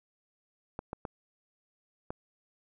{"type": "clicks", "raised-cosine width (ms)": 1, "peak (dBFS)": -22, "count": 4, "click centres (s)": [0.791, 0.931, 1.052, 2.105], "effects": []}